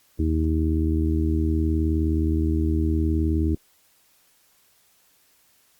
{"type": "harmonic tone", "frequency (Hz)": 79.3, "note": "D#2", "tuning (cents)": 33, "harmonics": [1, 2, 3, 4, 5], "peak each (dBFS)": [-21, -33, -29, -25, -34], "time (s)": [0.19, 3.55], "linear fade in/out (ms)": 5, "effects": ["white hiss -61 dBFS RMS until 5.79 s", "Opus 48 kbps"]}